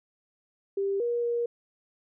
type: tone with pitch steps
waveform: sine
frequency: 394.7 / 476.1 / 473.5 Hz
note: G4 / A#4 / A#4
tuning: +12 / +37 / +27 cents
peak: -25 dBFS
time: 0.77-1.46 s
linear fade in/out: 5 ms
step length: 230 ms
effects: none